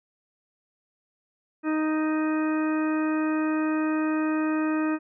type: harmonic tone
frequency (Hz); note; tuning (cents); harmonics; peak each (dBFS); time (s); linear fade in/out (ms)
311.1; D#4; 0; 1 / 2 / 3 / 4 / 5 / 6 / 8; -23 / -35 / -38 / -35 / -38 / -40 / -41; 1.63-4.99; 50
effects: none